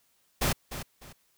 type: noise with echo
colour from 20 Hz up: pink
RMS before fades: -26 dBFS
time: 0.41-0.53 s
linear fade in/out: 10 ms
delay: 300 ms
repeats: 2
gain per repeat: -11 dB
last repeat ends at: 1.13 s
effects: white hiss -69 dBFS RMS until 1.37 s